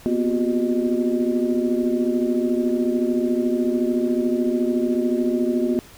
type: tone cluster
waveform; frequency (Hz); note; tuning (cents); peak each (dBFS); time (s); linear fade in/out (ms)
sine; 239.6 / 253.4 / 358.5 / 389.9 / 614; A#3 / B3 / F4 / G4 / D#5; +48 / +45 / +45 / -9 / -23; -23 / -24 / -22 / -31 / -31; 0.06-5.79; 0
effects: pink hiss -46 dBFS RMS until 5.97 s